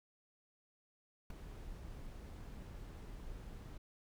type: noise with ADSR envelope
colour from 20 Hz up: brown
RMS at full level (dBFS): -38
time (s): 1.3-3.78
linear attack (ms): 5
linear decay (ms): 5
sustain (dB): -11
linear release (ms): 8
effects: none